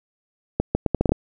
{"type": "accelerating click train", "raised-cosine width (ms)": 2, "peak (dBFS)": -5, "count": 8, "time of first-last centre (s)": [0.6, 1.12], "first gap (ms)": 150, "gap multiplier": 0.75, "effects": []}